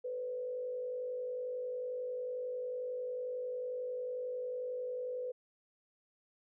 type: tone with frequency modulation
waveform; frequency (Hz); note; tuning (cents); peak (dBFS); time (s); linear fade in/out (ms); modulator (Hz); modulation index
sine; 500; B4; +21; -36; 0.04-5.32; 10; 51.1; 0.47
effects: none